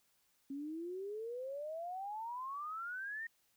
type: exponential sweep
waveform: sine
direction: up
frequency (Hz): 270.1 to 1864.7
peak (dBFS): -40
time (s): 0.5-3.27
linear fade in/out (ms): 5
effects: white hiss -75 dBFS RMS until 3.56 s